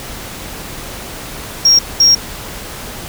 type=tone bursts at uneven times; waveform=triangle; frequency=5588 Hz; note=F8; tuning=in tune; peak=-3 dBFS; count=2; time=1.65-1.79 / 2-2.15 s; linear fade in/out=5 ms; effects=tanh soft clip ceiling -1 dBFS + pink hiss -28 dBFS RMS until 3.08 s